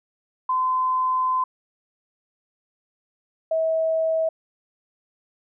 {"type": "tone pair in turn", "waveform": "sine", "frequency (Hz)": [1026, 645], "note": ["C6", "E5"], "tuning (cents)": [-34, -38], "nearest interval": "minor sixth", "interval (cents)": 804, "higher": "first", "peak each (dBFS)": -19, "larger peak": "neither", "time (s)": [[0.49, 1.44], [3.51, 4.29]], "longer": "first", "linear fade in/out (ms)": 5, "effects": []}